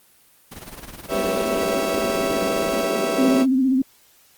pink noise with tremolo, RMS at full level -35 dBFS, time 0.51-2.84 s, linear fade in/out 10 ms, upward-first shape sine, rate 19 Hz, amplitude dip 70%
35% pulse chord, C# half-diminished seventh, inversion second, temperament equal with one note detuned, 392 / 487.6 / 554.4 / 659.3 Hz, G4 / B4 / C#5 / E5, 0 / -22 / 0 / 0 cents, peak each -26 / -29 / -26 / -23 dBFS, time 1.08-3.46 s, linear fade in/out 50 ms
pink band-pass noise, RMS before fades -27 dBFS, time 1.11-3.43 s, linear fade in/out 5 ms, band 180 to 580 Hz, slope 96 dB/octave
sine tone with vibrato, 262.1 Hz, C4, 3 cents sharp, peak -15 dBFS, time 3.18-3.82 s, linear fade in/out 5 ms, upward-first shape sine, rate 15 Hz, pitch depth 61 cents each way
effects white hiss -55 dBFS RMS until 4.37 s + Opus 24 kbps

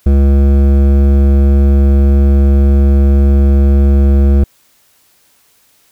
sine tone with hard clipping, 69.3 Hz, C#2, in tune, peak -7 dBFS, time 0.06-4.44 s, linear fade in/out 5 ms, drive 13 dB, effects white hiss -52 dBFS RMS until 5.91 s

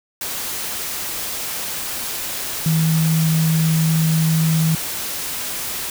sine tone in noise, 160.3 Hz, E3, 48 cents flat, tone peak -14 dBFS, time 2.66-4.75 s, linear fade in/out 2 ms, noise white, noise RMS -26 dBFS, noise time 0.21-5.9 s, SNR +9 dB, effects none

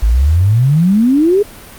sine exponential sweep, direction up, 50.7 to 425.1 Hz, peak -7 dBFS, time 0.02-1.43 s, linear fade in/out 10 ms, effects pink hiss -35 dBFS RMS until 1.78 s + Opus 48 kbps

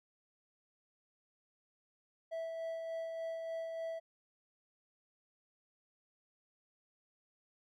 triangle tone with tremolo, 656 Hz, E5, 9 cents flat, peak -35 dBFS, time 2.31-4 s, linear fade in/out 20 ms, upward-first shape sine, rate 3.4 Hz, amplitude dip 30%, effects none

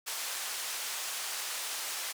white band-pass noise, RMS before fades -37 dBFS, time 0.06-2.13 s, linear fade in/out 20 ms, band 660 to 9900 Hz, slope 12 dB/octave, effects none

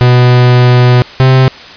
45% pulse tone pair in turn, 123.9 / 130.75 Hz, B2 / C3, +6 / -1 cents, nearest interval minor second, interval 93 cents, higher second, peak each -3 dBFS, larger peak neither, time 0.01-1.02 / 1.2-1.48 s, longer first, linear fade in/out 0 ms, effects white hiss -30 dBFS RMS until 1.76 s + resampled to 11025 Hz

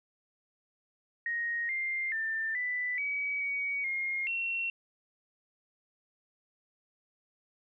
sine tone with pitch steps, 1872 / 2100 / 1788 / 1986 / 2272 / 2252 / 2137 / 2723 Hz, A#6 / C7 / A6 / B6 / C#7 / C#7 / C7 / F7, +7 / +6 / +27 / +9 / +42 / +27 / +36 / -44 cents, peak -30 dBFS, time 1.26-4.7 s, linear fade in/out 2 ms, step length 430 ms, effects none

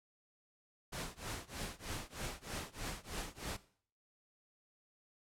pink noise with tremolo, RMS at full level -40 dBFS, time 0.92-3.57 s, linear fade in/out 10 ms, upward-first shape triangle, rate 3.2 Hz, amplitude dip 100%, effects noise-tail reverb RT60 0.5 s tail -17 dB re dry + low-pass 11000 Hz 12 dB/octave

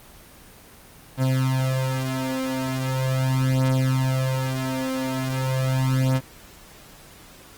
35% pulse beating tone pair, 130.81 / 131.21 Hz, C3 / C3, 0 / +5 cents, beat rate 0.4 Hz, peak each -22 / -22 dBFS, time 1.17-6.21 s, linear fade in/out 50 ms, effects pink hiss -47 dBFS RMS until 7.57 s + Opus 24 kbps

